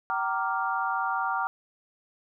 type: chord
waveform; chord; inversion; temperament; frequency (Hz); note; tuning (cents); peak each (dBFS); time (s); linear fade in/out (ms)
sine; G minor seventh; none; equal with one note detuned; 767.9 / 932.3 / 1174.7 / 1396.9; G5 / Bb5 / D6 / F6; -36 / 0 / 0 / 0; -31; 0.1-1.47; 0
effects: none